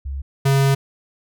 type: tone pair in turn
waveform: sine / square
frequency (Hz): 68.5 / 137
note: C#2 / C#3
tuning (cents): -20 / -20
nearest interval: octave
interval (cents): 1200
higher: second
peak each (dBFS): -24 / -14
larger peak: second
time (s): 0.05-0.22 / 0.45-0.75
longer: second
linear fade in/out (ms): 10
effects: none